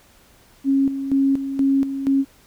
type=tone with tremolo; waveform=sine; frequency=272.9 Hz; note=C#4; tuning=27 cents flat; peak=-14 dBFS; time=0.64-2.25 s; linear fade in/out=50 ms; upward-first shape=square; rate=2.1 Hz; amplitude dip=65%; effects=pink hiss -53 dBFS RMS until 2.46 s